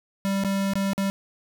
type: tone with dropouts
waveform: square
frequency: 196 Hz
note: G3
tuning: in tune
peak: -23 dBFS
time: 0.25-1.1 s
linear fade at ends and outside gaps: 0 ms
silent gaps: 0.437-0.447 / 0.735-0.755 / 0.933-0.979 s
effects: none